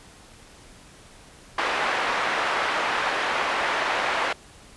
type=band-pass noise; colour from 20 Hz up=pink; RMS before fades=-25 dBFS; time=1.58-4.33 s; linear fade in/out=5 ms; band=740 to 2200 Hz; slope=12 dB/octave; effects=pink hiss -49 dBFS RMS until 4.76 s + resampled to 24000 Hz